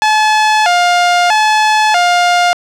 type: tone with vibrato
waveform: sawtooth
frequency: 779 Hz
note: G5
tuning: 11 cents flat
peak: -4 dBFS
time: 0.02-2.53 s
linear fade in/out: 0 ms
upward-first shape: square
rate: 0.78 Hz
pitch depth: 170 cents each way
effects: low-pass 6000 Hz 12 dB/octave + 7-bit